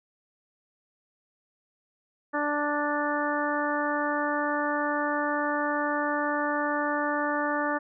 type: harmonic tone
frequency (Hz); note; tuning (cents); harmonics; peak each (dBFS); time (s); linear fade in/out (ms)
293.7; D4; 0; 1 / 2 / 3 / 4 / 5 / 6; -31 / -31 / -32 / -32 / -34 / -33; 2.33-7.79; 20
effects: none